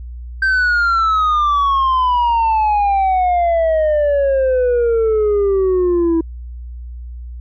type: exponential sweep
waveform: sine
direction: down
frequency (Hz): 1568 to 325.4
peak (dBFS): -9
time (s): 0.42-6.21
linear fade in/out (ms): 5
effects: tanh soft clip ceiling -11 dBFS + added 60 Hz sine -27 dBFS peak until 7.4 s